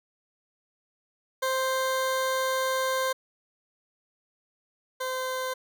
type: tone pair in turn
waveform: 20% pulse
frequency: 523.3 / 516.1 Hz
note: C5 / C5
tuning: 0 / -24 cents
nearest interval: unison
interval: 24 cents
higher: first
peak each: -20 / -24 dBFS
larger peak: first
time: 1.42-3.13 / 5-5.54 s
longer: first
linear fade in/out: 10 ms
effects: none